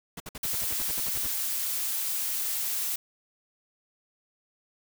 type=noise bursts; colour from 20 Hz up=pink; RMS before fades=-39 dBFS; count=13; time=0.17-1.27 s; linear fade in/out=5 ms; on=32 ms; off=57 ms
type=noise; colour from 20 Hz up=blue; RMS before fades=-30 dBFS; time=0.43-2.96 s; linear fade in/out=5 ms
effects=none